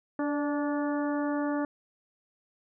harmonic tone with a mistuned harmonic, 290 Hz, D4, 22 cents flat, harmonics 1 / 2 / 3 / 4 / 5 / 6, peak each -28 / -34 / -38 / -40 / -42 / -44 dBFS, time 0.19-1.65 s, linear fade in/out 2 ms, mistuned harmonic 2, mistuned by +25 cents, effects none

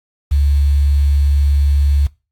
sine tone with quantisation, 71 Hz, C#2, 42 cents sharp, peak -10 dBFS, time 0.31-2.07 s, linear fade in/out 10 ms, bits 6, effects noise-tail reverb RT60 0.3 s tail -22 dB re dry + AAC 64 kbps

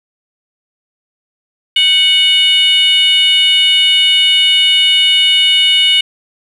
sine tone with frequency modulation, 2935 Hz, F#7, 15 cents flat, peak -5 dBFS, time 1.76-6.01 s, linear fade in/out 5 ms, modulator 705 Hz, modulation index 0.71, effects tanh soft clip ceiling -5 dBFS + 7-bit

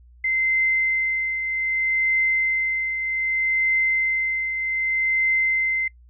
sine tone with tremolo, 2073 Hz, C7, 17 cents flat, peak -17 dBFS, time 0.24-5.88 s, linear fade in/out 5 ms, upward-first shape triangle, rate 0.64 Hz, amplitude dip 55%, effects noise-tail reverb RT60 0.1 s tail -25 dB re dry + added 60 Hz sine -47 dBFS peak until 6.09 s

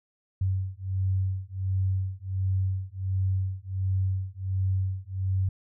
sine beating tone pair, 94.2 / 95.6 Hz, F#2 / G2, +32 / -43 cents, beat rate 1.4 Hz, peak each -28 / -28 dBFS, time 0.41-5.49 s, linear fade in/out 5 ms, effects none

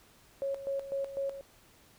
sine tone with tremolo, 550 Hz, C#5, 14 cents flat, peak -30 dBFS, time 0.42-1.41 s, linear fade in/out 0 ms, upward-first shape square, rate 4 Hz, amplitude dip 70%, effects pink hiss -61 dBFS RMS until 1.98 s

